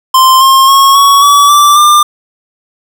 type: tone with pitch steps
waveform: square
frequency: 1044 / 1067.8 / 1092.1 / 1117 / 1142.4 / 1168.5 / 1195.1 Hz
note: C6 / C6 / C#6 / C#6 / D6 / D6 / D6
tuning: -4 / +35 / -26 / +13 / -48 / -9 / +30 cents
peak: -3 dBFS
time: 0.14-2.03 s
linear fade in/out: 5 ms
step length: 270 ms
effects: none